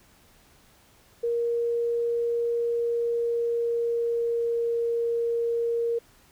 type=tone with pitch glide; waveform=sine; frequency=470 to 466.8 Hz; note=A#4 to A#4; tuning=+14 to +2 cents; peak=-23 dBFS; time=1.23-5.99 s; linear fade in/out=10 ms; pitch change=-12 cents; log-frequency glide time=2.69-4.72 s; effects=pink hiss -58 dBFS RMS until 6.31 s